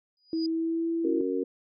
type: tone with exponential growth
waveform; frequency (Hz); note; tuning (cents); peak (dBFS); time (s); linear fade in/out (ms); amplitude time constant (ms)
sine; 4920; D#8; -20; -32; 0.17-0.46; 1; 61
type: tone with pitch glide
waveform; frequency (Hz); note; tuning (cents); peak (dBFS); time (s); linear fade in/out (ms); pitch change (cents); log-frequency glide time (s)
sine; 324.3 to 332.3; E4 to E4; -28 to +14; -25; 0.33-1.21; 2; +42; 0.45-0.89
type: chord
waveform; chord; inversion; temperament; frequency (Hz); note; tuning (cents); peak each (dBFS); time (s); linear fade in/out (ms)
sine; F# major; second; just; 277.5 / 370 / 462.5; C#4 / F#4 / A#4; +2 / 0 / -14; -30; 1.04-1.44; 10
effects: MP3 64 kbps